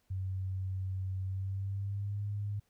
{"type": "tone with pitch glide", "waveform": "sine", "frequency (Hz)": [94.5, 102.46], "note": ["F#2", "G#2"], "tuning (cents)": [37, -23], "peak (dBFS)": -33, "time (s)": [0.1, 2.6], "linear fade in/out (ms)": 10, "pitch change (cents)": 140, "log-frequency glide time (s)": [1.23, 2.23], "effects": ["pink hiss -75 dBFS RMS until 2.69 s"]}